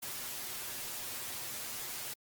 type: noise with comb filter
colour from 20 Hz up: white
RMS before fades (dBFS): -41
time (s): 0.02-2.14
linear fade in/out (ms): 10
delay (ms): 8.3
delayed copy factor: +1
effects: Opus 48 kbps